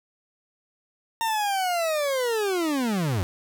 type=linear sweep; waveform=40% pulse; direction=down; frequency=920 to 82.41 Hz; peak=-22 dBFS; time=1.21-3.23 s; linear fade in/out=0 ms; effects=none